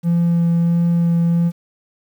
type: tone with vibrato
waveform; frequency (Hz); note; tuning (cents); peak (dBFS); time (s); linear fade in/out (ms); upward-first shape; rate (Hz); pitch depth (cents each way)
triangle; 170; F3; -46; -10; 0.03-1.52; 50; sine; 1.5; 9
effects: tanh soft clip ceiling -7 dBFS + 8-bit